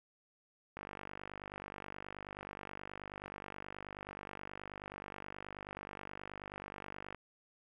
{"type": "click train", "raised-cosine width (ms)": 0.5, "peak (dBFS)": -29, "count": 316, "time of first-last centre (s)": [0.77, 7.147], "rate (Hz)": 49.4, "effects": ["11-bit"]}